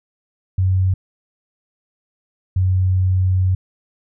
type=tone pair in turn; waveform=sine; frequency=93.6 / 92.9 Hz; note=F#2 / F#2; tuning=+20 / +7 cents; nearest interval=unison; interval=13 cents; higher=first; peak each=-13 dBFS; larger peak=neither; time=0.58-0.94 / 2.56-3.55 s; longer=second; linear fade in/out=5 ms; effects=none